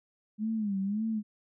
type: tone with vibrato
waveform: sine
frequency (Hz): 207.7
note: G#3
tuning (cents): 0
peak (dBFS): -28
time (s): 0.38-1.23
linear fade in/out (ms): 50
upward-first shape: sine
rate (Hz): 1.8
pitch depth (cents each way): 130
effects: none